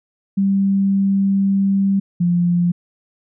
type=tone pair in turn; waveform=sine; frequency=196 / 174.62 Hz; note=G3 / F3; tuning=0 / 0 cents; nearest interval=major second; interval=200 cents; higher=first; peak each=-13 dBFS; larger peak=neither; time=0.37-2 / 2.2-2.72 s; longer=first; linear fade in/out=10 ms; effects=none